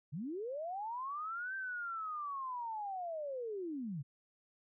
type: linear two-way sweep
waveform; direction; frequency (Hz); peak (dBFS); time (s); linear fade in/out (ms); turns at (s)
sine; up then down; 126.2 to 1573 to 126.2; -38; 0.12-4.03; 20; 1.55
effects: none